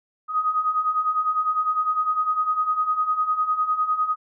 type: beating tone pair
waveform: sine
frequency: 1244.5 / 1254.4 Hz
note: D#6 / D#6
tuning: 0 / +14 cents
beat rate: 9.9 Hz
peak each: -26 / -21 dBFS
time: 0.28-4.16 s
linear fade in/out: 50 ms
effects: none